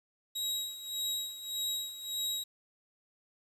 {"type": "tone with tremolo", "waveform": "sawtooth", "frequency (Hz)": 3827, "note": "A#7", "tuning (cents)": 45, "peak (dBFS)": -28, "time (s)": [0.35, 2.44], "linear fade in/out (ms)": 10, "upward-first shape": "sine", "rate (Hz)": 1.7, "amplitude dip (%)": 75, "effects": ["resampled to 32000 Hz", "10-bit"]}